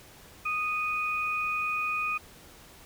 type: tone pair together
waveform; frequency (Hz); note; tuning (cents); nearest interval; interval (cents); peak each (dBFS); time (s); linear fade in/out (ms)
sine; 1240 / 2480; D#6 / D#7; -6 / -6; octave; 1200; -31 / -29; 0.45-2.18; 10
effects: pink hiss -52 dBFS RMS until 2.85 s